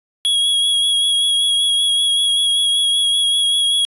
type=tone with vibrato; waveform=square; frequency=3322 Hz; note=G#7; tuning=in tune; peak=-14 dBFS; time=0.25-3.85 s; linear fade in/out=0 ms; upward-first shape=sine; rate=5.2 Hz; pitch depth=19 cents each way; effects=resampled to 24000 Hz